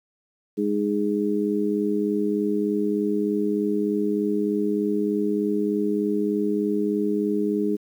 harmonic tone, 103.3 Hz, G#2, 9 cents flat, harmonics 2 / 3 / 4, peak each -25 / -25 / -25 dBFS, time 0.57-7.77 s, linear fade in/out 20 ms, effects 9-bit

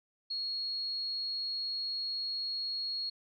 sine tone, 4309 Hz, C#8, 50 cents flat, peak -33 dBFS, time 0.3-3.1 s, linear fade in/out 10 ms, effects none

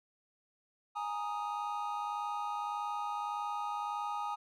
triangle chord, Ab suspended second, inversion none, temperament equal, 830.6 / 932.3 / 1244.5 Hz, Ab5 / Bb5 / Eb6, 0 / 0 / 0 cents, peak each -36 / -39 / -37 dBFS, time 0.95-4.36 s, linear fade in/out 20 ms, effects none

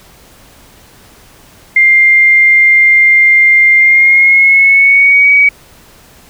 sine tone with pitch glide, 2100 to 2264 Hz, C7 to C#7, +6 to +36 cents, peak -3 dBFS, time 1.76-5.49 s, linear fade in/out 5 ms, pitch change +130 cents, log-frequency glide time 3.76-5.31 s, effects pink hiss -41 dBFS RMS until 6.29 s

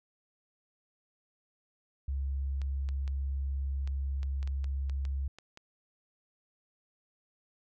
sine tone, 68.3 Hz, C#2, 25 cents flat, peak -30 dBFS, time 2.08-5.28 s, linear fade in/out 5 ms
clicks, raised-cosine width 0.2 ms, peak -31 dBFS, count 12, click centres 2.617 / 2.889 / 3.078 / 3.875 / 4.231 / 4.429 / 4.475 / 4.643 / 4.897 / 5.052 / 5.386 / 5.574 s
effects none

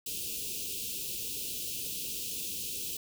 white band-stop noise, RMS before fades -37 dBFS, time 0.06-2.97 s, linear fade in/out 5 ms, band 510 to 2500 Hz, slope 96 dB/octave, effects none

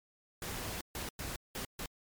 pink noise bursts at uneven times, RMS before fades -40 dBFS, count 5, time 0.42-0.81 / 0.95-1.09 / 1.19-1.36 / 1.55-1.65 / 1.79-1.86 s, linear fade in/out 2 ms, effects MP3 96 kbps

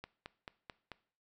click train, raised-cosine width 0.3 ms, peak -28 dBFS, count 5, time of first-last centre 0.04-0.917 s, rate 4.56 Hz, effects noise-tail reverb RT60 0.5 s tail -19 dB re dry

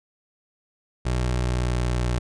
25% pulse tone with pitch glide, 61.74 to 60.75 Hz, B1 to B1, 0 to -28 cents, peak -18 dBFS, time 1.05-2.19 s, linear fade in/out 10 ms, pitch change -28 cents, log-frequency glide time 1.38-1.83 s, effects resampled to 22050 Hz

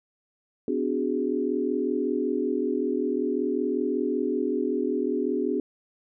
sine chord, G# half-diminished seventh, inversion first, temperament equal with one note detuned, 253.2 / 293.7 / 370 / 415.3 Hz, B3 / D4 / F#4 / G#4, +43 / 0 / 0 / 0 cents, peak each -29 dBFS, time 0.68-5.6 s, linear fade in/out 2 ms, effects none

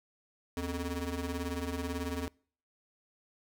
25% pulse ring-modulated tone, 173.4 Hz, F3, 12 cents flat, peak -27 dBFS, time 0.57-2.28 s, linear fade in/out 0 ms, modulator 95.8 Hz, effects noise-tail reverb RT60 0.5 s tail -26 dB re dry

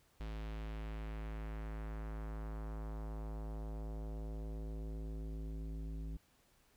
square tone with low-pass filter sweep, 53.8 Hz, A1, 38 cents flat, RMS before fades -43 dBFS, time 0.2-6.17 s, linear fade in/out 5 ms, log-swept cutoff 3800 to 250 Hz, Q 1.2, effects pink hiss -71 dBFS RMS until 6.76 s

